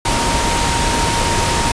sine tone in noise, 932.3 Hz, A#5, in tune, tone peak -20 dBFS, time 0.05-1.72 s, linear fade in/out 5 ms, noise pink, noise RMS -17 dBFS, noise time 0.05-1.72 s, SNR -6 dB, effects resampled to 22050 Hz

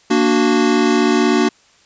square chord, Bb augmented, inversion none, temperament equal, 233.1 / 293.7 / 370 Hz, Bb3 / D4 / F#4, 0 / 0 / 0 cents, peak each -17 dBFS, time 0.1-1.49 s, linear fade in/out 10 ms, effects white hiss -52 dBFS RMS until 1.85 s + resampled to 16000 Hz

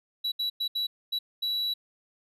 triangle tone bursts at uneven times, 3923 Hz, B7, 12 cents flat, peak -25 dBFS, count 6, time 0.24-0.32 / 0.39-0.5 / 0.6-0.68 / 0.75-0.87 / 1.12-1.19 / 1.42-1.74 s, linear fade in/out 10 ms, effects resampled to 32000 Hz

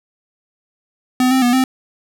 square tone with pitch steps, 253.6 / 261.6 / 243.4 / 260.1 Hz, B3 / C4 / B3 / C4, +46 / 0 / -25 / -10 cents, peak -12 dBFS, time 1.2-1.64 s, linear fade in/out 2 ms, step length 110 ms, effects none

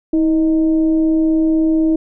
sine tone with frequency modulation, 320 Hz, D#4, 49 cents sharp, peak -11 dBFS, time 0.13-1.96 s, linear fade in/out 5 ms, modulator 302 Hz, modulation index 0.34, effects none

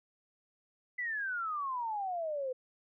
sine exponential sweep, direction down, 2020 to 501 Hz, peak -33 dBFS, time 0.98-2.53 s, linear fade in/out 10 ms, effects none

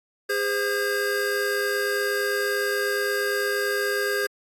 square tone cluster, 406.8 / 515 / 1614 Hz, G#4 / C5 / G#6, -36 / -28 / -50 cents, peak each -27 / -31 / -27 dBFS, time 0.29-4.27 s, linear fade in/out 10 ms, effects AAC 64 kbps

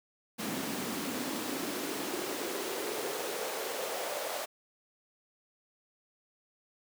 pink noise with high-pass filter sweep, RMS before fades -36 dBFS, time 0.38-4.46 s, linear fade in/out 20 ms, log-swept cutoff 210 to 600 Hz, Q 3.1, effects none

